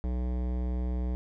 sine tone with hard clipping, 61.74 Hz, B1, in tune, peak -30 dBFS, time 0.04-1.15 s, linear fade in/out 0 ms, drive 17 dB, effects none

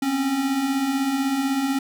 square beating tone pair, 256.9 / 272.9 Hz, C4 / C#4, -32 / -27 cents, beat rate 16 Hz, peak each -30 / -22 dBFS, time 0.02-1.79 s, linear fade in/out 5 ms, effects none

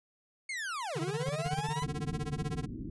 40% pulse linear two-way sweep, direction down then up, 2217 to 311.1 to 1021 Hz, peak -34 dBFS, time 0.49-1.84 s, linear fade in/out 5 ms, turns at 1 s
square tone with tremolo, 149.4 Hz, D3, 30 cents sharp, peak -31 dBFS, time 0.95-2.66 s, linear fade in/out 20 ms, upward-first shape sine, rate 16 Hz, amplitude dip 100%
clicks, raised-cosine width 5 ms, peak -30 dBFS, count 11, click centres 1.287 / 1.462 / 1.534 / 1.588 / 1.688 / 1.823 / 1.929 / 2.131 / 2.233 / 2.374 / 2.422 s
white low-pass noise, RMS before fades -40 dBFS, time 1.84-2.9 s, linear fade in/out 2 ms, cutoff 320 Hz, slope 48 dB/octave
effects resampled to 24000 Hz

